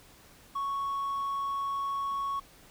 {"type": "tone", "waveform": "triangle", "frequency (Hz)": 1108.7, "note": "C#6", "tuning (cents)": 0, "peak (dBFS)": -27, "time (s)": [0.55, 2.4], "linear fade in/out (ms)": 10, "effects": ["tanh soft clip ceiling -24 dBFS", "pink hiss -56 dBFS RMS until 2.7 s"]}